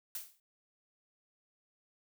blue noise with exponential decay, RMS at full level -37 dBFS, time 0.15-0.4 s, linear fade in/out 2 ms, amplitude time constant 53 ms, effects none

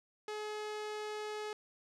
sawtooth tone with low-pass filter, 424.2 Hz, G#4, 37 cents sharp, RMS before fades -41 dBFS, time 0.28-1.53 s, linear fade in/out 2 ms, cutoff 6900 Hz, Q 0.73, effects none

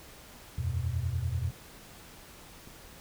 sine chord, E suspended second, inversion none, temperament just, 82.41 / 92.71 / 123.61 Hz, E2 / F#2 / B2, 0 / +4 / +2 cents, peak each -33 dBFS, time 0.58-1.51 s, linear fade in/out 5 ms
click, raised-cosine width 3 ms, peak -36 dBFS, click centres 2.674 s
effects pink hiss -51 dBFS RMS until 3 s

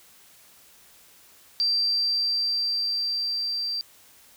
sine tone with level ramp, 4699 Hz, D8, in tune, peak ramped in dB -20 to -26 dBFS, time 1.6-3.81 s, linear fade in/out 0 ms, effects white hiss -54 dBFS RMS until 4.36 s

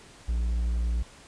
triangle tone, 58.27 Hz, A#1, in tune, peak -22 dBFS, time 0.28-1.03 s, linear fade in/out 10 ms, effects pink hiss -51 dBFS RMS until 1.27 s + resampled to 22050 Hz

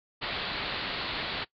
white low-pass noise, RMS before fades -34 dBFS, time 0.21-1.45 s, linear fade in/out 20 ms, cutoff 4500 Hz, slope 96 dB/octave, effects noise-tail reverb RT60 0.1 s tail -20 dB re dry

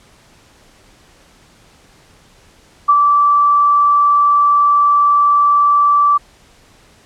sine tone with ADSR envelope, 1162 Hz, D6, 19 cents flat, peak -5 dBFS, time 2.88-6.18 s, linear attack 15 ms, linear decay 50 ms, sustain -3 dB, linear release 14 ms, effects pink hiss -48 dBFS RMS until 7.05 s + low-pass 9000 Hz 12 dB/octave

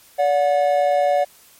triangle tone pair together, 576 / 726.4 Hz, D5 / F#5, -34 / -32 cents, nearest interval major third, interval 402 cents, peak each -15 / -16 dBFS, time 0.18-1.25 s, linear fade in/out 20 ms, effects white hiss -50 dBFS RMS until 1.59 s + MP3 64 kbps

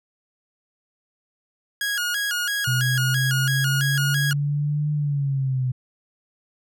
sawtooth tone with vibrato, 1541 Hz, G6, 30 cents flat, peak -19 dBFS, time 1.81-4.33 s, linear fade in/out 2 ms, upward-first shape square, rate 3 Hz, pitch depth 120 cents each way
sine exponential two-way sweep, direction up then down, 126 to 149.9 to 126 Hz, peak -20 dBFS, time 2.67-5.72 s, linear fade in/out 10 ms, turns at 4.92 s
effects none

